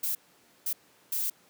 violet noise bursts at uneven times, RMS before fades -30 dBFS, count 3, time 0.03-0.15 / 0.66-0.73 / 1.12-1.3 s, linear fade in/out 5 ms, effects pink hiss -61 dBFS RMS until 1.49 s + high-pass 200 Hz 12 dB/octave

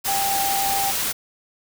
sine tone in noise, 789 Hz, G5, 11 cents sharp, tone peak -22 dBFS, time 0.07-0.92 s, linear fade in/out 20 ms, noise white, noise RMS -24 dBFS, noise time 0.04-1.13 s, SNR -1 dB, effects none

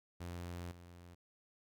sawtooth tone with level steps, 87.31 Hz, F2, in tune, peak -39 / -50 dBFS, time 0.2-1.15 s, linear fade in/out 10 ms, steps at 0.71 s, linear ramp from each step 10 ms, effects none

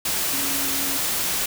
sine tone in noise, 275.2 Hz, C#4, 12 cents flat, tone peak -33 dBFS, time 0.33-0.98 s, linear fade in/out 5 ms, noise white, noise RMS -24 dBFS, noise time 0.05-1.46 s, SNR -12 dB, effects none

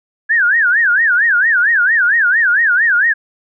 sine tone with vibrato, 1630 Hz, G#6, 33 cents flat, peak -9 dBFS, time 0.29-3.14 s, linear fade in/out 20 ms, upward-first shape sine, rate 4.4 Hz, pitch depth 250 cents each way, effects none

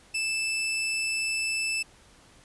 sawtooth tone, 2637 Hz, E7, in tune, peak -23 dBFS, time 0.14-1.83 s, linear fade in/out 10 ms, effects pink hiss -56 dBFS RMS until 2.44 s + resampled to 24000 Hz

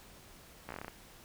slowing click train, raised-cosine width 0.5 ms, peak -26 dBFS, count 9, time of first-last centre 0.69-0.881 s, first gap 15 ms, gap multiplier 1.13, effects pink hiss -56 dBFS RMS until 1.24 s

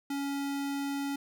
square tone, 279.9 Hz, C#4, 17 cents sharp, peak -32 dBFS, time 0.1-1.16 s, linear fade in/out 5 ms, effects none

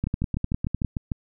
two click trains, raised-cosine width 5 ms, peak -12 / -14 dBFS, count 9 / 8, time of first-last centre 0.04-0.847 / 0.07-1.118 s, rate 9.91 / 6.68 Hz, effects none

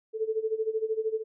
sine tone with tremolo, 440 Hz, A4, in tune, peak -23 dBFS, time 0.13-1.24 s, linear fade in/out 50 ms, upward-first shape sine, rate 13 Hz, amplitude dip 85%, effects none

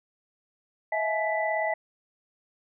sine tone cluster, 644 / 681 / 850 / 1984 Hz, E5 / F5 / G#5 / B6, -41 / -44 / +40 / +7 cents, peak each -28 / -37 / -30 / -30 dBFS, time 0.92-1.74 s, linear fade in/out 5 ms, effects none

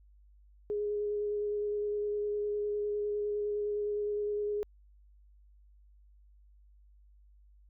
sine tone with vibrato, 415.3 Hz, G#4, in tune, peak -30 dBFS, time 0.7-4.63 s, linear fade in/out 0 ms, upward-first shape square, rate 9.8 Hz, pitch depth 9 cents each way, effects added 50 Hz sine -57 dBFS peak until 7.69 s

